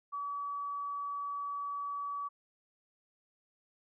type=tone; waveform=sine; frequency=1142 Hz; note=D6; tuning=49 cents flat; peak=-35 dBFS; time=0.12-2.29 s; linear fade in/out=20 ms; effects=none